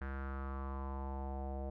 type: tone with low-pass filter sweep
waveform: square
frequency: 67.6 Hz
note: C#2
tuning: 43 cents flat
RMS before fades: -41 dBFS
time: 0.01-1.7 s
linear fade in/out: 5 ms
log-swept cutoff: 1600 to 650 Hz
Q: 4.2
effects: none